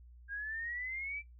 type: exponential sweep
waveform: sine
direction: up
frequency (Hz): 1607 to 2342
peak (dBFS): -37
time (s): 0.28-1.23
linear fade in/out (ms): 50
effects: noise-tail reverb RT60 0.2 s tail -24 dB re dry + added 60 Hz sine -53 dBFS peak until 1.39 s